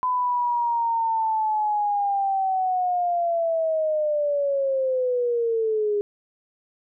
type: linear sweep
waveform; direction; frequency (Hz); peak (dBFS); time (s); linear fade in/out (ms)
sine; down; 1010 to 407.4; -20; 0.03-6.01; 0
effects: none